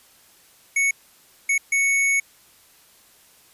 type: tone bursts at uneven times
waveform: square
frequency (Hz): 2217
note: C#7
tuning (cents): 0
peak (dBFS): -18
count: 3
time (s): 0.76-0.91 / 1.49-1.58 / 1.72-2.2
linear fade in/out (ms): 5
effects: white hiss -54 dBFS RMS until 3.53 s + resampled to 32000 Hz